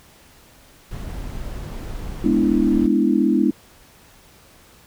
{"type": "noise", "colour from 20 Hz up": "brown", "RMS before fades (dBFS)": -30, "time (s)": [0.91, 2.87], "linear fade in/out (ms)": 5}
{"type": "chord", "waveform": "sine", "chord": "E dominant seventh", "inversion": "first", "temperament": "equal", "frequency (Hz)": [207.7, 246.9, 293.7, 329.6], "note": ["G#3", "B3", "D4", "E4"], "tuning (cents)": [0, 0, 0, 0], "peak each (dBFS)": -20, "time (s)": [2.24, 3.51], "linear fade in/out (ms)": 5}
{"effects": ["pink hiss -50 dBFS RMS until 4.86 s"]}